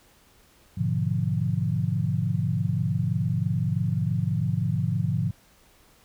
sine chord, G# diminished seventh, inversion none, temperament equal with one note detuned, 103.83 / 123.47 / 146.83 / 172.81 Hz, G#2 / B2 / D3 / F3, 0 / 0 / 0 / -18 cents, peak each -28 dBFS, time 0.77-5.31 s, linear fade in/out 10 ms, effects pink hiss -58 dBFS RMS until 6.04 s

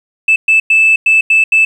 sine tone bursts at uneven times, 2630 Hz, E7, 5 cents flat, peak -4 dBFS, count 6, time 0.28-0.36 / 0.48-0.6 / 0.7-0.96 / 1.06-1.21 / 1.3-1.44 / 1.52-1.65 s, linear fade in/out 5 ms, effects tanh soft clip ceiling -2 dBFS + 7-bit

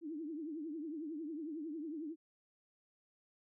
sine tone with vibrato, 311.1 Hz, D#4, in tune, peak -40 dBFS, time 0.01-2.16 s, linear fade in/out 50 ms, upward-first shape triangle, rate 11 Hz, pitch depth 170 cents each way, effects none

